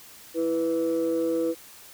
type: tone pair together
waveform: sine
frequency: 329.6 / 493.8 Hz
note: E4 / B4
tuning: 0 / 0 cents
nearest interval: perfect fifth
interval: 700 cents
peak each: -24 dBFS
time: 0.34-1.55 s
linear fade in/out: 50 ms
effects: tanh soft clip ceiling -18 dBFS + white hiss -48 dBFS RMS until 1.93 s